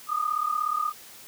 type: tone pair together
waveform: sine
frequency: 1205 / 1241.7 Hz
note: D6 / D#6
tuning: +44 / -4 cents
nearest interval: minor second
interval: 52 cents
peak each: -27 dBFS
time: 0.07-0.93 s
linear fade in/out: 50 ms
effects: white hiss -47 dBFS RMS until 1.27 s + high-pass 80 Hz 12 dB/octave